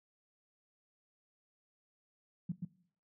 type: tone with echo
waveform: sine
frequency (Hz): 174.61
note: F3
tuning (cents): 0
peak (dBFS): -32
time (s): 2.49-2.52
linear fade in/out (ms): 5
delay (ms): 130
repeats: 1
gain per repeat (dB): -3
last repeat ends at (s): 2.65
effects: noise-tail reverb RT60 0.6 s tail -19 dB re dry + high-pass 100 Hz 12 dB/octave